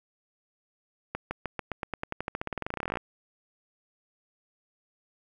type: accelerating click train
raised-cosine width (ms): 0.5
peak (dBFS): -16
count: 30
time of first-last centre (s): 1.15-2.972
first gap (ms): 160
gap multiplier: 0.92
effects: 9-bit